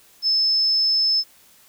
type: tone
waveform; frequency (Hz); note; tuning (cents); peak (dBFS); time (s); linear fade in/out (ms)
sine; 5240; E8; -11; -16; 0.22-1.24; 50
effects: white hiss -53 dBFS RMS until 1.68 s